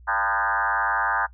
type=tone with frequency modulation; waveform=sine; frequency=1223 Hz; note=D#6; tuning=30 cents flat; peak=-20 dBFS; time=0.07-1.27 s; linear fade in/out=20 ms; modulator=106 Hz; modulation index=4.2; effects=noise-tail reverb RT60 0.1 s tail -20 dB re dry + added 60 Hz sine -45 dBFS peak until 1.33 s